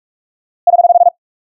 sine tone bursts, 698.5 Hz, F5, in tune, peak -3 dBFS, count 8, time 0.67-1.088 s, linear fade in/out 5 ms, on 33 ms, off 22 ms, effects noise-tail reverb RT60 0.1 s tail -19 dB re dry

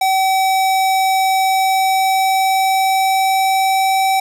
square tone with pitch glide, 764 to 768.9 Hz, G5 to G5, -45 to -34 cents, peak -13 dBFS, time 0.01-4.2 s, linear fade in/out 5 ms, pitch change +11 cents, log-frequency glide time 1.37-4.06 s, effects none

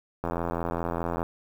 click train, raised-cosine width 1 ms, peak -15 dBFS, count 85, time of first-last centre 0.24-1.229 s, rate 84.9 Hz, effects 8-bit

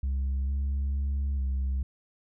sine tone with pitch steps, 67.1 / 69 / 69.4 / 66.3 Hz, C2 / C#2 / C#2 / C2, +44 / -7 / +3 / +23 cents, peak -23 dBFS, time 0.03-1.83 s, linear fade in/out 5 ms, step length 450 ms, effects tanh soft clip ceiling -25 dBFS

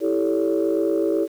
sine chord, A dominant seventh, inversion second, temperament equal with one note detuned, 329.6 / 392 / 440 / 565.7 Hz, E4 / G4 / A4 / C#5, 0 / 0 / 0 / +35 cents, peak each -21 / -23 / -24 / -25 dBFS, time 0-1.28 s, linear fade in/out 50 ms, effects tanh soft clip ceiling -11 dBFS + 8-bit

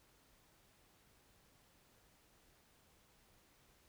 silence, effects pink hiss -70 dBFS RMS until 3.88 s

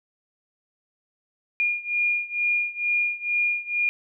sine beating tone pair, 2422 / 2424.2 Hz, D#7 / D#7, -47 / -46 cents, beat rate 2.2 Hz, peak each -24 / -26 dBFS, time 1.6-3.89 s, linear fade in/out 0 ms, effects none

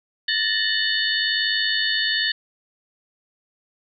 sine tone cluster, 1746 / 1847 / 2979 / 3623 / 4397 Hz, A6 / A#6 / F#7 / A7 / C#8, -14 / -16 / +11 / +50 / -15 cents, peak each -26 dBFS, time 0.28-2.32 s, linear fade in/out 5 ms, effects none

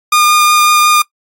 sawtooth tone with vibrato, 1214 Hz, D#6, 43 cents flat, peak -3 dBFS, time 0.12-1.02 s, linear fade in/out 5 ms, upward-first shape triangle, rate 5.5 Hz, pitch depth 9 cents each way, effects noise-tail reverb RT60 0.1 s tail -21 dB re dry + AAC 64 kbps

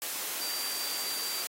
sine tone in noise, 4699 Hz, D8, in tune, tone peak -36 dBFS, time 0.41-1.43 s, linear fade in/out 0 ms, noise white, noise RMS -35 dBFS, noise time 0.02-1.47 s, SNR -4 dB, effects high-pass 300 Hz 12 dB/octave + AAC 48 kbps

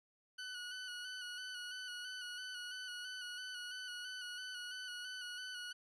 20% pulse tone with vibrato, 1480 Hz, F#6, in tune, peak -39 dBFS, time 0.38-5.73 s, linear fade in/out 10 ms, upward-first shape square, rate 3 Hz, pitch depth 27 cents each way, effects resampled to 22050 Hz

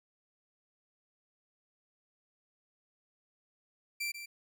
sawtooth tone with echo, 2349 Hz, D7, in tune, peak -30 dBFS, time 4-4.12 s, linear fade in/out 10 ms, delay 140 ms, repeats 1, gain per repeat -9 dB, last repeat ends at 4.26 s, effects none

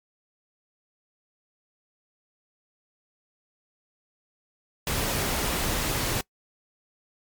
pink noise, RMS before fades -27 dBFS, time 4.87-6.21 s, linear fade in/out 2 ms, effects noise-tail reverb RT60 0.1 s tail -23 dB re dry + MP3 96 kbps

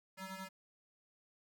15% pulse ring-modulated tone, 380.3 Hz, F#4, 48 cents sharp, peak -35 dBFS, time 0.17-0.49 s, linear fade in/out 20 ms, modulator 565 Hz, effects none

